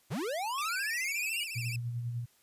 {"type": "linear sweep", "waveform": "square", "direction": "up", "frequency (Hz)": [93.6, 2960], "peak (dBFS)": -33, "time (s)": [0.1, 1.45], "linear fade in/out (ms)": 20}
{"type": "tone with vibrato", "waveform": "sawtooth", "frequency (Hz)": 2490, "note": "D#7", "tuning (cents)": 1, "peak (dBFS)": -34, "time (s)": [0.58, 1.76], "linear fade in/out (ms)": 2, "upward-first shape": "sine", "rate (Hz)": 14, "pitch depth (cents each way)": 150}
{"type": "tone with tremolo", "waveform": "sine", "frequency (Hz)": 119.4, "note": "A#2", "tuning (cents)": 42, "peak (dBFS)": -31, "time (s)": [1.55, 2.26], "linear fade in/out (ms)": 20, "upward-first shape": "sine", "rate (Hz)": 10, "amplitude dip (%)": 40}
{"effects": ["white hiss -67 dBFS RMS until 2.42 s", "resampled to 32000 Hz"]}